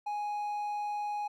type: tone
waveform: triangle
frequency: 830.6 Hz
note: G#5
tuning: in tune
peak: -30 dBFS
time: 0.06-1.28 s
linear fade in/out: 10 ms
effects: none